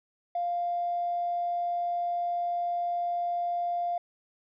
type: tone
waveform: triangle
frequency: 698.5 Hz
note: F5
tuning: in tune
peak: -23 dBFS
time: 0.35-3.98 s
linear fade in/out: 5 ms
effects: tanh soft clip ceiling -25 dBFS + resampled to 11025 Hz